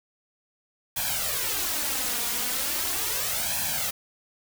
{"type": "noise with flanger", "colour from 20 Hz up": "white", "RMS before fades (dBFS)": -28, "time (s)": [0.96, 3.91], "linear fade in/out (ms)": 10, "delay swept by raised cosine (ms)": [1.2, 4.2], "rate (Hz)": 0.38, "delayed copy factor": 0.8, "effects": []}